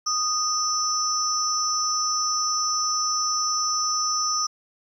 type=tone cluster; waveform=sine; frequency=1241 / 5370 / 5940 Hz; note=D#6 / E8 / F#8; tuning=-5 / +31 / +6 cents; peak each=-26 dBFS; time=0.06-4.47 s; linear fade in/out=10 ms; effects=9-bit